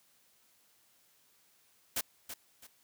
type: noise with echo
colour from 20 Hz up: white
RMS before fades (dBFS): -33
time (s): 1.96-2.01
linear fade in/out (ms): 5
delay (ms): 330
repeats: 2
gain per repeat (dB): -10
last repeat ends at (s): 2.67
effects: white hiss -68 dBFS RMS until 2.83 s + high-pass 60 Hz 12 dB/octave